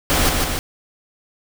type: noise with echo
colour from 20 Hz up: pink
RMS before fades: -17 dBFS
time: 0.1-0.29 s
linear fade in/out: 0 ms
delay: 150 ms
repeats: 2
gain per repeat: -3 dB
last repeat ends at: 0.59 s
effects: none